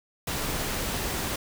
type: noise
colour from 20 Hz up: pink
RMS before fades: -30 dBFS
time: 0.27-1.36 s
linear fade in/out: 5 ms
effects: none